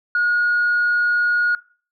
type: tone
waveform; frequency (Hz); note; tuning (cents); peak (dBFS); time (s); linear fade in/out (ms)
sine; 1442; F#6; -45; -14; 0.15-1.55; 2
effects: noise-tail reverb RT60 0.4 s tail -20 dB re dry + tanh soft clip ceiling -12 dBFS